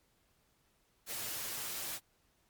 white noise with comb filter, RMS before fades -40 dBFS, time 1.06-2 s, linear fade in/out 50 ms, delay 8.8 ms, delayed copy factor +0.5, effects pink hiss -73 dBFS RMS until 2.49 s + MP3 96 kbps

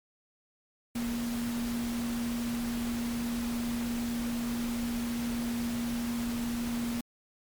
sine tone in noise, 236.5 Hz, A#3, 25 cents sharp, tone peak -30 dBFS, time 0.95-7.01 s, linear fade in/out 5 ms, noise pink, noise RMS -40 dBFS, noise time 0.95-7.01 s, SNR +7 dB, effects MP3 96 kbps

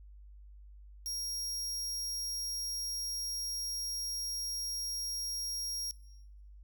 sawtooth tone, 5600 Hz, F8, 4 cents sharp, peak -33 dBFS, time 1.06-5.91 s, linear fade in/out 0 ms, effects noise-tail reverb RT60 1.0 s tail -20 dB re dry + added 50 Hz sine -50 dBFS peak until 6.63 s

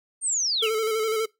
sine linear sweep, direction down, 8920 to 2217 Hz, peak -22 dBFS, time 0.21-0.7 s, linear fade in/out 50 ms
square tone with vibrato, 440 Hz, A4, in tune, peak -23 dBFS, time 0.62-1.26 s, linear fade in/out 10 ms, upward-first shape square, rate 12 Hz, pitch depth 33 cents each way
effects noise-tail reverb RT60 0.2 s tail -22 dB re dry

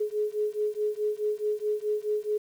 sine beating tone pair, 420 / 424.7 Hz, G#4 / G#4, +19 / +39 cents, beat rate 4.7 Hz, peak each -29 dBFS, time 0-2.38 s, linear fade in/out 10 ms, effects 9-bit

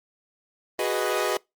sawtooth chord, G# minor seventh, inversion third, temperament equal, 370 / 415.3 / 493.9 / 622.3 Hz, F#4 / G#4 / B4 / D#5, 0 / 0 / 0 / 0 cents, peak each -25 dBFS, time 0.79-1.37 s, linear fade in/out 2 ms, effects noise-tail reverb RT60 0.2 s tail -25 dB re dry + Opus 32 kbps

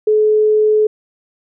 sine tone, 428.2 Hz, A4, 47 cents flat, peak -9 dBFS, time 0.07-0.87 s, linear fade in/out 5 ms, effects none

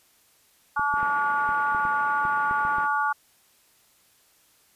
harmonic tone, 287.7 Hz, D4, 36 cents flat, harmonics 3 / 4 / 5, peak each -26 / -26 / -26 dBFS, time 0.76-3.13 s, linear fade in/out 10 ms
clicks, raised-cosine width 3 ms, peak -26 dBFS, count 10, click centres 0.795 / 0.94 / 1.03 / 1.491 / 1.748 / 1.852 / 2.252 / 2.511 / 2.651 / 2.784 s
white band-pass noise, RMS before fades -42 dBFS, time 0.94-2.89 s, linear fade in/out 50 ms, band 120 to 1900 Hz, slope 24 dB/octave
effects white hiss -61 dBFS RMS until 4.75 s + resampled to 32000 Hz

